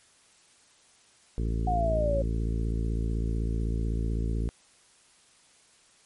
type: harmonic tone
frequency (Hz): 55.9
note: A1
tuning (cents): +28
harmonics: 1 / 2 / 3 / 4 / 5 / 6 / 7 / 8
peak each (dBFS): -27 / -33 / -37 / -39 / -41 / -43 / -44 / -45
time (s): 1.38-4.49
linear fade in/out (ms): 0
type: exponential sweep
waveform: sine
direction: down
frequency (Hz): 740 to 542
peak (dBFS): -25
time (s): 1.67-2.22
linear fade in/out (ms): 5
effects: white hiss -60 dBFS RMS until 6.05 s + MP3 48 kbps